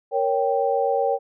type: chord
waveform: sine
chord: G diminished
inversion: first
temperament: equal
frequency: 466.2 / 554.4 / 784 Hz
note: Bb4 / Db5 / G5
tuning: 0 / 0 / 0 cents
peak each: -23 dBFS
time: 0.11-1.19 s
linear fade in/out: 50 ms
effects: none